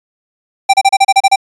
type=tone bursts; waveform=square; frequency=784 Hz; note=G5; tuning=in tune; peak=-5 dBFS; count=9; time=0.69-1.36 s; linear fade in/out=10 ms; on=46 ms; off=32 ms; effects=resampled to 22050 Hz